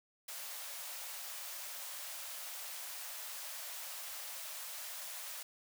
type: high-pass noise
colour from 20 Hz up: white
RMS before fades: -45 dBFS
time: 0.28-5.43 s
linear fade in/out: 5 ms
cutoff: 520 Hz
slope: 96 dB/octave
effects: none